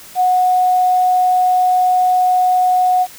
sine tone with quantisation, 733 Hz, F#5, 16 cents flat, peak -10 dBFS, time 0.15-3.07 s, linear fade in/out 50 ms, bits 6, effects white hiss -38 dBFS RMS until 3.18 s

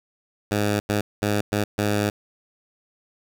10% pulse tone bursts at uneven times, 103.83 Hz, G#2, in tune, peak -12 dBFS, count 5, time 0.51-0.8 / 0.89-1.01 / 1.22-1.41 / 1.52-1.64 / 1.78-2.1 s, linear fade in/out 5 ms, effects none

